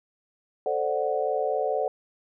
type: chord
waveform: sine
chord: D dominant seventh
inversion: second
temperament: equal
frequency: 440 / 523.3 / 587.3 / 740 Hz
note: A4 / C5 / D5 / F#5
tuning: 0 / 0 / 0 / 0 cents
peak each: -29 dBFS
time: 0.66-1.88 s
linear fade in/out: 2 ms
effects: none